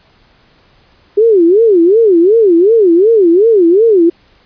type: tone with vibrato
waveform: sine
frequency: 392 Hz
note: G4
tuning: in tune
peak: -4 dBFS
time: 1.17-4.1 s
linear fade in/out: 10 ms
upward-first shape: sine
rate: 2.7 Hz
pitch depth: 290 cents each way
effects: pink hiss -49 dBFS RMS until 4.45 s + resampled to 11025 Hz